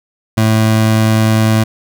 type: tone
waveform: 25% pulse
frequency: 110 Hz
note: A2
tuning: in tune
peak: -5 dBFS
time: 0.37-1.64 s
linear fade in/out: 10 ms
effects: none